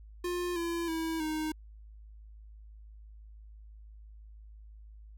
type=tone with pitch steps; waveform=square; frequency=353.8 / 339 / 324.8 / 311.2 Hz; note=F4 / E4 / E4 / D#4; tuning=+23 / +49 / -26 / 0 cents; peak=-32 dBFS; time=0.24-1.52 s; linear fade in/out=5 ms; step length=320 ms; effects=added 53 Hz sine -48 dBFS peak until 5.17 s